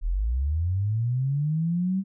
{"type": "linear sweep", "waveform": "sine", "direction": "up", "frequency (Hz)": [36, 195.8], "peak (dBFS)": -22, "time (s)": [0.01, 2.04], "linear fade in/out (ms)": 50, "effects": []}